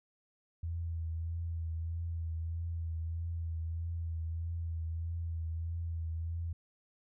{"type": "tone with vibrato", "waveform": "sine", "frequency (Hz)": 82.8, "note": "E2", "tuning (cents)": 8, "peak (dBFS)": -34, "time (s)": [0.63, 6.53], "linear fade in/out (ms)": 5, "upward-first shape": "triangle", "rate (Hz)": 1.6, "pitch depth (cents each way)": 36, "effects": []}